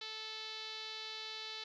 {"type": "tone with low-pass filter", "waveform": "5% pulse", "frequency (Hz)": 437.6, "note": "A4", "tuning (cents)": -9, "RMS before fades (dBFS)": -45, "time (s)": [0.01, 1.64], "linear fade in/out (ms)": 5, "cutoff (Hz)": 4100, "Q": 3.6, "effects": []}